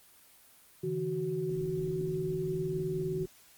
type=tone cluster; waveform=sine; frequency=142.3 / 162 / 372.8 Hz; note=C#3 / E3 / F#4; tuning=+46 / -30 / +13 cents; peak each=-39 / -36 / -32 dBFS; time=0.83-3.26 s; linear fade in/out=10 ms; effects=white hiss -59 dBFS RMS until 3.57 s + Opus 24 kbps